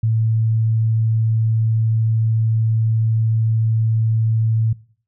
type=tone; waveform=sine; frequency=111.7 Hz; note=A2; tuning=27 cents sharp; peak=-14 dBFS; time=0.03-4.73 s; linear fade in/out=5 ms; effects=noise-tail reverb RT60 0.5 s tail -22 dB re dry